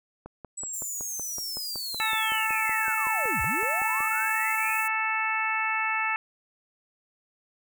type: click train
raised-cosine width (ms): 1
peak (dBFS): -26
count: 21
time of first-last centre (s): 0.26-4.005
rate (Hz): 5.34
type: linear two-way sweep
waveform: sine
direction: down then up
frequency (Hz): 7902 to 53.7 to 2658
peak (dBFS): -32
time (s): 0.57-4.81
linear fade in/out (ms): 10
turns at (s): 3.42
type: high-pass noise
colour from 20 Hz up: pink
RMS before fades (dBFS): -39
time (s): 0.73-4.88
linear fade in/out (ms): 5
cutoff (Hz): 7100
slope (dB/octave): 48
type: harmonic tone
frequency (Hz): 440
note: A4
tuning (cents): 0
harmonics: 2 / 3 / 4 / 5 / 6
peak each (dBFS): -31 / -31 / -31 / -31 / -31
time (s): 2-6.16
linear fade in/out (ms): 0
effects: none